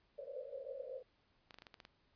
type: band-pass noise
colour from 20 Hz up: white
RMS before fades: -47 dBFS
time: 0.18-1.03 s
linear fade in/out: 10 ms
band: 490 to 570 Hz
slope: 96 dB/octave
type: clicks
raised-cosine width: 0.2 ms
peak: -35 dBFS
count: 8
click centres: 1.508 / 1.543 / 1.586 / 1.621 / 1.668 / 1.742 / 1.802 / 1.851 s
effects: pink hiss -75 dBFS RMS until 2.15 s + resampled to 11025 Hz